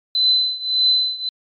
sine tone with tremolo, 4031 Hz, B7, 35 cents sharp, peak -11 dBFS, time 0.15-1.29 s, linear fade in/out 2 ms, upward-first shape triangle, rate 1.7 Hz, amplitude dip 90%, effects MP3 48 kbps

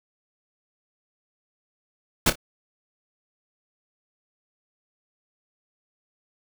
pink noise with echo, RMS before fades -18 dBFS, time 2.26-2.3 s, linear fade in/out 5 ms, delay 28 ms, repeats 2, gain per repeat -12 dB, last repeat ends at 2.356 s, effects none

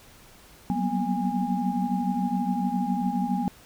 sine tone cluster, 184.9 / 192.1 / 235.7 / 247.9 / 819 Hz, F#3 / G3 / A#3 / B3 / G#5, -1 / -35 / +19 / +7 / -24 cents, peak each -30 dBFS, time 0.7-3.48 s, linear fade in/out 0 ms, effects pink hiss -52 dBFS RMS until 3.65 s

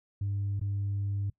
sine tone with dropouts, 100 Hz, G2, 35 cents sharp, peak -27 dBFS, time 0.21-1.3 s, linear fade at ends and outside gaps 5 ms, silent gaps 0.596-0.612 s, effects noise-tail reverb RT60 0.1 s tail -23 dB re dry + tanh soft clip ceiling -26 dBFS

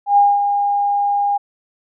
sine tone with ADSR envelope, 811 Hz, G#5, 41 cents flat, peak -7 dBFS, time 0.06-1.38 s, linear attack 110 ms, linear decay 220 ms, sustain -7 dB, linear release 14 ms, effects none

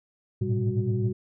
sine tone cluster, 106.3 / 114.2 / 124.8 / 197.3 / 369 Hz, G#2 / A#2 / B2 / G3 / F#4, +41 / -35 / +19 / +11 / -5 cents, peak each -28 / -27 / -30 / -31 / -31 dBFS, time 0.41-1.13 s, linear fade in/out 10 ms, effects tanh soft clip ceiling -13 dBFS

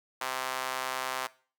sawtooth tone with high-pass filter, 130 Hz, C3, 11 cents flat, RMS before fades -34 dBFS, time 0.21-1.27 s, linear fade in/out 5 ms, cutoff 970 Hz, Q 1.4, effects noise-tail reverb RT60 0.4 s tail -19 dB re dry

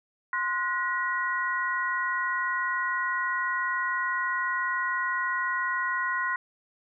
sine tone cluster, 1044 / 1457 / 1910 Hz, C6 / F#6 / A#6, -4 / -27 / +42 cents, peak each -30 dBFS, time 0.33-6.36 s, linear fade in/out 2 ms, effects none

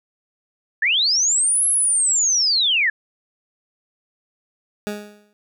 sine linear two-way sweep, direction up then down, 1668 to 11120 to 1668 Hz, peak -15 dBFS, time 0.82-2.9 s, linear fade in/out 5 ms, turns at 1.67 s
20% pulse tone with exponential decay, 207.7 Hz, G#3, in tune, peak -17 dBFS, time 4.87-5.33 s, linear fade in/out 0 ms, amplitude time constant 100 ms
effects none

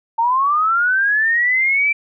sine linear sweep, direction up, 895 to 2349 Hz, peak -13 dBFS, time 0.18-1.93 s, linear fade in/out 10 ms, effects none

